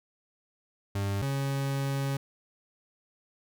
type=tone pair in turn; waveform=40% pulse; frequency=99.5 / 137.65 Hz; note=G2 / C#3; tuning=+26 / -12 cents; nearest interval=tritone; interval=562 cents; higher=second; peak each=-27 dBFS; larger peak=neither; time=0.95-1.22 / 1.22-2.17 s; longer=second; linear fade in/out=5 ms; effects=none